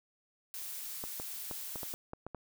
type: noise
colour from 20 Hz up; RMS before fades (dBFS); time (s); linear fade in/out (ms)
blue; -42; 0.54-1.94; 0
type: clicks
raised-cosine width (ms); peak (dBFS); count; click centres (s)
1; -27; 9; 1.039 / 1.199 / 1.512 / 1.758 / 1.832 / 1.939 / 2.134 / 2.266 / 2.347
effects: none